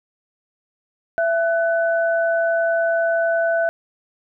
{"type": "tone pair together", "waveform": "sine", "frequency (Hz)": [667.3, 1498], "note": ["E5", "F#6"], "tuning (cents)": [21, 21], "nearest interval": "octave + major second", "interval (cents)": 1400, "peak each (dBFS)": [-17, -23], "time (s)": [1.18, 3.69], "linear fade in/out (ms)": 0, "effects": []}